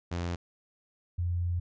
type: tone pair in turn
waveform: sawtooth / sine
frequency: 86.7 / 87.45 Hz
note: F2 / F2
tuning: -12 / +3 cents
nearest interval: unison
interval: 15 cents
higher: second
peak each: -27 dBFS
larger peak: neither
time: 0.11-0.36 / 1.18-1.6 s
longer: second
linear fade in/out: 10 ms
effects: resampled to 16000 Hz